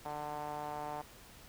sawtooth tone with band-pass filter, 148.8 Hz, D3, 23 cents sharp, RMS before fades -41 dBFS, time 0.05-1.02 s, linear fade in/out 10 ms, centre 820 Hz, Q 3.8, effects pink hiss -56 dBFS RMS until 1.48 s

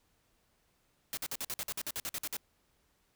white noise bursts, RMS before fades -37 dBFS, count 14, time 1.13-2.367 s, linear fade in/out 0 ms, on 41 ms, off 51 ms, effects pink hiss -73 dBFS RMS until 3.15 s

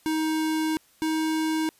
square tone pair in turn, 314.7 / 316 Hz, D#4 / D#4, +20 / +27 cents, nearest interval unison, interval 7 cents, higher second, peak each -24 dBFS, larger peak neither, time 0.06-0.77 / 1.02-1.69 s, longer first, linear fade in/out 0 ms, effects white hiss -60 dBFS RMS until 1.79 s + resampled to 32000 Hz

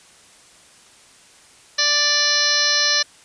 harmonic tone, 587.3 Hz, D5, in tune, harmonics 1 / 2 / 3 / 4 / 5 / 6 / 7 / 8 / 9 / 10, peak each -31 / -30 / -22 / -31 / -29 / -29 / -20 / -30 / -21 / -25 dBFS, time 1.78-3.03 s, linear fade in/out 10 ms, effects white hiss -49 dBFS RMS until 3.24 s + resampled to 22050 Hz

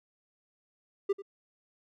triangle tone with echo, 396.9 Hz, G4, 22 cents sharp, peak -22 dBFS, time 1.09-1.13 s, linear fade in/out 10 ms, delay 92 ms, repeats 1, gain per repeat -15 dB, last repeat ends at 1.222 s, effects none

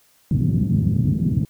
pink band-pass noise, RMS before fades -19 dBFS, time 0.31-1.45 s, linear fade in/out 2 ms, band 100 to 210 Hz, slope 24 dB/octave, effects white hiss -58 dBFS RMS until 1.49 s

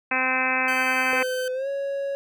harmonic tone, 258.4 Hz, C4, 21 cents flat, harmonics 1 / 2 / 3 / 4 / 5 / 6 / 7 / 8 / 9 / 10, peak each -33 / -33 / -30 / -30 / -33 / -28 / -31 / -29 / -29 / -27 dBFS, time 0.11-1.23 s, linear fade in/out 5 ms
sawtooth tone, 1540 Hz, G6, 31 cents flat, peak -27 dBFS, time 0.68-1.48 s, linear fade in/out 2 ms
triangle tone with pitch glide, 509 to 555.1 Hz, C5 to C#5, -48 to +2 cents, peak -23 dBFS, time 1.13-2.15 s, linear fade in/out 0 ms, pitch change +150 cents, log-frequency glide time 1.53-1.68 s
effects none

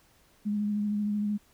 sine tone with vibrato, 207.7 Hz, G#3, in tune, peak -26 dBFS, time 0.45-1.38 s, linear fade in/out 20 ms, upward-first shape sine, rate 13 Hz, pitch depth 21 cents each way, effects pink hiss -63 dBFS RMS until 1.53 s

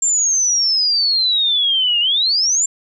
sine exponential two-way sweep, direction down then up, 7410 to 2794 to 7410 Hz, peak -13 dBFS, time 0.02-2.66 s, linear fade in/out 5 ms, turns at 2 s, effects none

